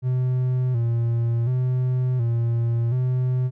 triangle tone with vibrato, 121.9 Hz, B2, 22 cents flat, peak -17 dBFS, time 0.02-3.51 s, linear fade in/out 50 ms, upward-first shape square, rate 0.69 Hz, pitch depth 73 cents each way, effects none

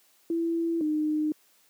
sine tone pair in turn, 333.3 / 305.6 Hz, E4 / D#4, +19 / -31 cents, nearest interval major second, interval 150 cents, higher first, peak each -24 / -23 dBFS, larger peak second, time 0.3-0.81 / 0.81-1.32 s, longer neither, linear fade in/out 2 ms, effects white hiss -63 dBFS RMS until 1.69 s + high-pass 200 Hz 12 dB/octave

